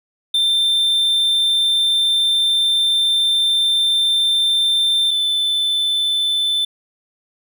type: tone pair in turn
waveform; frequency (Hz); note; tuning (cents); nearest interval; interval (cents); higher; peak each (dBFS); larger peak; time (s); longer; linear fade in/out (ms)
triangle; 3573 / 3526; A7 / A7; +26 / +3; unison; 23; first; -12 / -14; first; 0.34-5.11 / 5.11-6.65; first; 5
effects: none